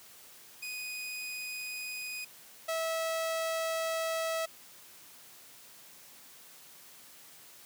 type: tone pair in turn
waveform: sawtooth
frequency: 2489 / 650.7 Hz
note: D#7 / E5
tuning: 0 / -23 cents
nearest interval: octave + major seventh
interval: 2323 cents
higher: first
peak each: -34 / -27 dBFS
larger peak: second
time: 0.62-2.25 / 2.68-4.46 s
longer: second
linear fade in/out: 10 ms
effects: white hiss -54 dBFS RMS until 7.65 s + high-pass 100 Hz 12 dB/octave